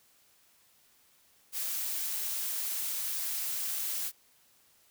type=noise; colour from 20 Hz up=blue; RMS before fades=-34 dBFS; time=1.52-4.12 s; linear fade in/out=50 ms; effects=white hiss -65 dBFS RMS until 4.9 s